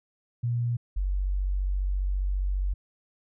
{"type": "tone pair in turn", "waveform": "sine", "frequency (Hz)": [119.4, 47.38], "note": ["A#2", "F#1"], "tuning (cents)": [42, 42], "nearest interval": "octave + major third", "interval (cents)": 1600, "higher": "first", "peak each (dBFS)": -24, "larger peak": "neither", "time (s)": [[0.43, 0.77], [0.96, 2.74]], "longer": "second", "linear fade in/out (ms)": 10, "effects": []}